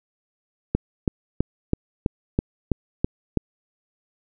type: click train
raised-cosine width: 3 ms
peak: -6 dBFS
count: 9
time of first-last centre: 0.75-3.373 s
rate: 3.05 Hz
effects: none